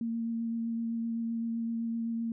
sine tone with vibrato, 229.7 Hz, A#3, 25 cents flat, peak -30 dBFS, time 0.01-2.32 s, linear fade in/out 2 ms, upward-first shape triangle, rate 7.8 Hz, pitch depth 15 cents each way, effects none

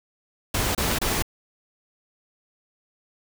pink noise bursts, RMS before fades -24 dBFS, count 3, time 0.54-1.224 s, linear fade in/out 5 ms, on 210 ms, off 27 ms, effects none

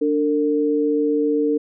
sine tone pair together, 293.7 / 453.8 Hz, D4 / A#4, 0 / -47 cents, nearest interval minor sixth, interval 753 cents, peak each -19 dBFS, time 0.01-1.58 s, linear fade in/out 10 ms, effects none

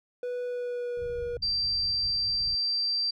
triangle tone with pitch glide, 492.1 to 480 Hz, B4 to B4, -6 to -49 cents, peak -28 dBFS, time 0.23-1.37 s, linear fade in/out 2 ms, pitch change -43 cents, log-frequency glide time 0.45-1.21 s
pink low-pass noise, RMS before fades -44 dBFS, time 0.97-2.55 s, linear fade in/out 2 ms, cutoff 140 Hz, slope 24 dB/octave
sine tone, 4697 Hz, D8, 1 cent flat, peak -25 dBFS, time 1.42-3.11 s, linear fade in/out 10 ms
effects none

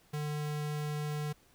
square tone, 149.5 Hz, D3, 31 cents sharp, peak -34 dBFS, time 0.13-1.33 s, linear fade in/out 10 ms, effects pink hiss -65 dBFS RMS until 1.54 s

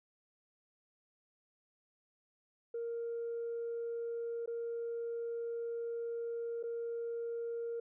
sine tone with dropouts, 466.2 Hz, A#4, in tune, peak -35 dBFS, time 2.74-7.8 s, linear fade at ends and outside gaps 5 ms, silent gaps 4.46-4.475 / 6.629-6.636 s, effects tanh soft clip ceiling -33 dBFS

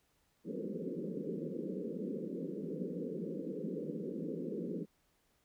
pink band-pass noise, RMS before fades -40 dBFS, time 0.44-4.86 s, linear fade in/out 50 ms, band 160 to 520 Hz, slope 96 dB/octave, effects pink hiss -75 dBFS RMS until 5.44 s

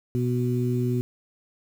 harmonic tone, 123.2 Hz, B2, 4 cents flat, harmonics 1 / 2 / 3, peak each -24 / -27 / -29 dBFS, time 0.15-1.01 s, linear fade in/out 0 ms, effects 8-bit

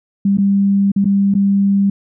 sine tone with dropouts, 198.3 Hz, G3, 20 cents sharp, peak -10 dBFS, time 0.25-1.9 s, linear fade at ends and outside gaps 5 ms, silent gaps 0.373-0.383 / 0.918-0.961 / 1.045-1.054 / 1.341-1.35 s, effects none

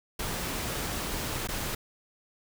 pink noise with dropouts, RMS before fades -33 dBFS, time 0.19-1.75 s, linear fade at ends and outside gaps 5 ms, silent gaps 1.474-1.486 s, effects none

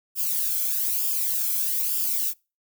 violet noise with flanger, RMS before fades -25 dBFS, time 0.15-2.34 s, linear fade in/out 50 ms, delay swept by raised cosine 0.49 to 1.08 ms, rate 1.1 Hz, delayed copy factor -0.6, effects noise-tail reverb RT60 0.3 s tail -26 dB re dry

